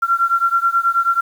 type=beating tone pair; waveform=sine; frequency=1365 / 1374.3 Hz; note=F6 / F6; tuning=-40 / -28 cents; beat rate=9.3 Hz; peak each=-16 / -17 dBFS; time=0.02-1.21 s; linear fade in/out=10 ms; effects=7-bit